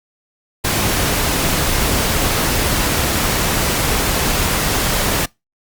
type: noise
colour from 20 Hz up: pink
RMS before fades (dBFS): -17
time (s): 0.64-5.26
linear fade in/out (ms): 10
effects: noise-tail reverb RT60 0.2 s tail -24 dB re dry + Opus 48 kbps